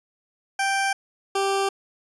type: tone pair in turn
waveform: 20% pulse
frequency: 784 / 392 Hz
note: G5 / G4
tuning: 0 / 0 cents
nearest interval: octave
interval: 1200 cents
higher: first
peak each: -16 dBFS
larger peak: neither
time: 0.59-0.93 / 1.35-1.69 s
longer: neither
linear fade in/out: 5 ms
effects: resampled to 24000 Hz